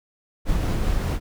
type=noise with tremolo; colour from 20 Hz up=brown; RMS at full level=-21 dBFS; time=0.45-1.2 s; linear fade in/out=50 ms; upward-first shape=triangle; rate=5.1 Hz; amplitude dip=25%; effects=none